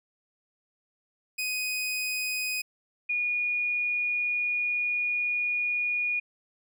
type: tone pair in turn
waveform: sawtooth / sine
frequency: 2500 / 2446 Hz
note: D#7 / D#7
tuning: +8 / -30 cents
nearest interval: unison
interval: 38 cents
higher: first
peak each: -25 dBFS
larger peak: neither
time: 1.38-2.62 / 3.09-6.2 s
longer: second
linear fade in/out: 10 ms
effects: none

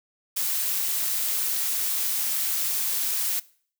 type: noise with amplitude modulation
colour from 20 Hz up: blue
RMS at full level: -24 dBFS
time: 0.36-3.4 s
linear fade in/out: 10 ms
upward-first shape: sine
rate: 203 Hz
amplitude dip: 45%
effects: noise-tail reverb RT60 0.5 s tail -21 dB re dry

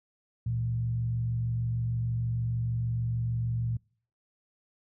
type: tone with frequency modulation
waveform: sine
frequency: 116.9 Hz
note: A#2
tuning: 5 cents sharp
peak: -27 dBFS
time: 0.46-3.77 s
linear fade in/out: 5 ms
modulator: 46.5 Hz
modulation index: 0.48
effects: noise-tail reverb RT60 0.5 s tail -26 dB re dry

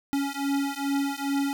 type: beating tone pair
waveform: square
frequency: 277.7 / 280.1 Hz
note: C#4 / C#4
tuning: +3 / +18 cents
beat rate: 2.4 Hz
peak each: -29 dBFS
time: 0.13-1.53 s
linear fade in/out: 0 ms
effects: none

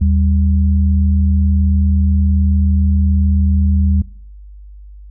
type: tone pair together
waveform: sine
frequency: 77.27 / 196 Hz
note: D#2 / G3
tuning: -11 / 0 cents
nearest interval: octave + major third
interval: 1611 cents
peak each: -10 / -18 dBFS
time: 0.01-4.02 s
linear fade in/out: 5 ms
effects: noise-tail reverb RT60 0.6 s tail -23 dB re dry + added 50 Hz sine -33 dBFS peak until 5.1 s

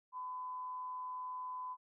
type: tone with amplitude modulation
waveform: sine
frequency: 1009 Hz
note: B5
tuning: 37 cents sharp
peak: -39 dBFS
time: 0.12-1.77 s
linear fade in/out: 50 ms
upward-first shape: sine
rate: 162 Hz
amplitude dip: 25%
effects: none

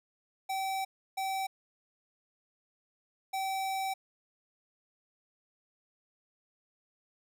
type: tone bursts at uneven times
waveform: square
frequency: 770 Hz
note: G5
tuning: 31 cents flat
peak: -32 dBFS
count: 3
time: 0.49-0.85 / 1.17-1.47 / 3.33-3.94 s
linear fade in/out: 10 ms
effects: none

